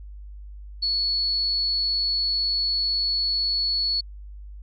sine tone, 4402 Hz, C#8, 13 cents flat, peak -21 dBFS, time 0.82-4.01 s, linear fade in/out 10 ms, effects added 50 Hz sine -37 dBFS peak until 4.62 s

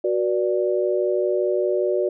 sine chord, B minor, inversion second, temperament equal with one note detuned, 370 / 482.3 / 587.3 Hz, F#4 / B4 / D5, 0 / -41 / 0 cents, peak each -21 / -26 / -23 dBFS, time 0.04-2.09 s, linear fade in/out 5 ms, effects none

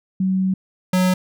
sine / square tone pair in turn, 188.6 / 183.97 Hz, F#3 / F#3, +33 / -10 cents, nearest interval unison, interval 43 cents, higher first, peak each -16 / -15 dBFS, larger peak second, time 0.2-0.54 / 0.93-1.14 s, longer first, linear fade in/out 5 ms, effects none

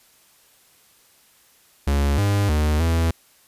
45% pulse tone with pitch steps, 70.7 / 101.2 / 75.7 / 82.6 Hz, C#2 / G#2 / D#2 / E2, +35 / -44 / -47 / +4 cents, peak -17 dBFS, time 1.87-3.11 s, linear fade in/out 5 ms, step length 310 ms, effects white hiss -56 dBFS RMS until 3.47 s + resampled to 32000 Hz

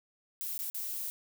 violet noise with dropouts, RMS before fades -37 dBFS, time 0.41-1.1 s, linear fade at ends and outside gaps 0 ms, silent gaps 0.578-0.59 / 0.7-0.745 s, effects none

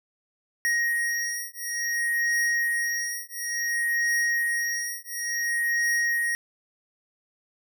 square beating tone pair, 1879 / 1879.57 Hz, A#6 / A#6, +13 / +14 cents, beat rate 0.57 Hz, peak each -28 dBFS, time 0.65-6.35 s, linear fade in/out 0 ms, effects none

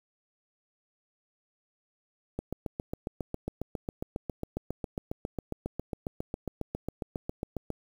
click train, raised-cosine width 2 ms, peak -19 dBFS, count 40, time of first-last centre 2.39-7.703 s, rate 7.34 Hz, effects 8-bit

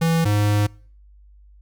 square tone pair in turn, 164.81 / 103.82 Hz, E3 / G#2, 0 / 0 cents, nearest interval minor sixth, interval 800 cents, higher first, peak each -17 / -17 dBFS, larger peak neither, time 0.01-0.25 / 0.25-0.67 s, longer second, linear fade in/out 10 ms, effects noise-tail reverb RT60 0.5 s tail -26 dB re dry + added 50 Hz sine -46 dBFS peak until 1.61 s

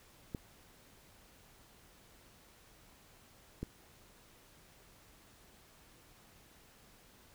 clicks, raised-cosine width 3 ms, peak -25 dBFS, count 2, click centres 0.348 / 3.63 s, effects pink hiss -62 dBFS RMS until 7.34 s

